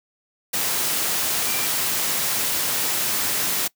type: tone in noise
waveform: sine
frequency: 2362 Hz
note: D7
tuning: 9 cents sharp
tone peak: -33 dBFS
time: 1.46-1.67 s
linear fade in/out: 10 ms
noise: white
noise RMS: -23 dBFS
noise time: 0.53-3.68 s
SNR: -13 dB
effects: noise-tail reverb RT60 0.1 s tail -22 dB re dry + high-pass 100 Hz 12 dB/octave